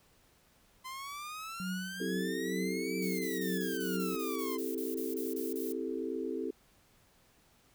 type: exponential two-way sweep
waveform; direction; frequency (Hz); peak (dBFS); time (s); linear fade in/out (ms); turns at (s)
sawtooth; up then down; 1025 to 2332 to 1025; -37; 0.84-4.58; 20; 2.97
type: tone with tremolo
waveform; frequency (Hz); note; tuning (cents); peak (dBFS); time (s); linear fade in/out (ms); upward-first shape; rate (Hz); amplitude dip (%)
sine; 185; F#3; 0; -33; 1.6-4.15; 0; triangle; 2.2; 85
type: chord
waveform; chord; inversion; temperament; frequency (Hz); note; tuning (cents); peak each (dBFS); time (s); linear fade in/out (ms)
sine; A minor seventh; first; equal; 261.6 / 329.6 / 392 / 440; C4 / E4 / G4 / A4; 0 / 0 / 0 / 0; -39; 2-6.51; 5
type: noise bursts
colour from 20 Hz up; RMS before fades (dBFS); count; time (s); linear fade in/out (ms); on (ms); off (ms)
violet; -44; 14; 3.02-5.725; 5; 170; 25
effects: pink hiss -66 dBFS RMS until 7.74 s